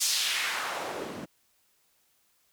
white noise with band-pass filter sweep, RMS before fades -31 dBFS, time 0-1.26 s, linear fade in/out 20 ms, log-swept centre 6500 to 210 Hz, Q 1.4, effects white hiss -69 dBFS RMS until 2.52 s

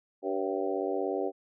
harmonic tone with a mistuned harmonic, 96.7 Hz, G2, 23 cents flat, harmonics 3 / 4 / 5 / 6 / 7 / 8, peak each -36 / -32 / -35 / -36 / -38 / -39 dBFS, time 0.22-1.32 s, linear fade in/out 50 ms, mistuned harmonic 6, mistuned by -46 cents, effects none

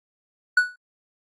triangle tone with exponential decay, 1475 Hz, F#6, 6 cents flat, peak -9 dBFS, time 0.57-0.76 s, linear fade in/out 5 ms, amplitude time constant 40 ms, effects AAC 32 kbps

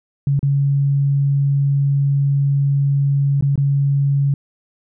sine tone with dropouts, 140 Hz, C#3, 18 cents sharp, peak -13 dBFS, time 0.27-4.34 s, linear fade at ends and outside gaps 2 ms, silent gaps 0.393-0.429 / 3.41-3.424 / 3.557-3.577 s, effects none

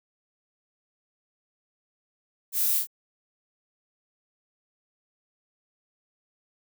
violet noise with echo, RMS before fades -27 dBFS, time 2.52-2.82 s, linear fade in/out 50 ms, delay 26 ms, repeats 2, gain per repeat -2 dB, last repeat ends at 2.872 s, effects none

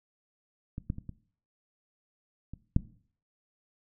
clicks, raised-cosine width 5 ms, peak -24 / -18 / -27 / -27 / -28 / -10 dBFS, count 6, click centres 0.781 / 0.901 / 0.984 / 1.093 / 2.536 / 2.764 s, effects noise-tail reverb RT60 0.5 s tail -18 dB re dry

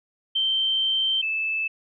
sine tone pair in turn, 3122 / 2625 Hz, G7 / E7, -8 / -8 cents, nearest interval minor third, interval 300 cents, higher first, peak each -20 / -23 dBFS, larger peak first, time 0.35-1.22 / 1.22-1.68 s, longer first, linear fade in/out 10 ms, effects none

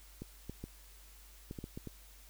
clicks, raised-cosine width 3 ms, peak -29 dBFS, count 8, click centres 0.22 / 0.496 / 0.64 / 1.511 / 1.588 / 1.641 / 1.775 / 1.873 s, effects added 49 Hz sine -56 dBFS peak until 2.29 s + white hiss -60 dBFS RMS until 2.29 s

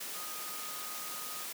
sine tone in noise, 1244.5 Hz, D#6, in tune, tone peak -47 dBFS, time 0.14-1.45 s, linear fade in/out 10 ms, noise white, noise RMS -41 dBFS, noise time 0-1.53 s, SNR -9 dB, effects high-pass 200 Hz 12 dB/octave

